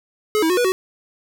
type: tone with pitch steps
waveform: square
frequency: 425.8 / 322.7 / 364.1 / 487.5 / 374.3 Hz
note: G#4 / E4 / F#4 / B4 / F#4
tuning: +43 / -37 / -28 / -23 / +20 cents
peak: -16 dBFS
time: 0.35-0.72 s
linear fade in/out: 0 ms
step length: 74 ms
effects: none